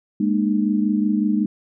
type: chord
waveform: sine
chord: Ab suspended second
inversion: none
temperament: equal with one note detuned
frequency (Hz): 207.7 / 233.1 / 303.7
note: Ab3 / Bb3 / Eb4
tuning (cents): 0 / 0 / -42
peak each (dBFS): -19 / -23 / -22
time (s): 0.2-1.46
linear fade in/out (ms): 5
effects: none